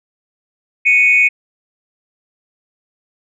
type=tone pair together; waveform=sine; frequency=2217 / 2488 Hz; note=C#7 / D#7; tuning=0 / -1 cents; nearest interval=major second; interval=199 cents; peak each=-10 dBFS; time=0.85-1.29 s; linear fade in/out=20 ms; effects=tanh soft clip ceiling -1 dBFS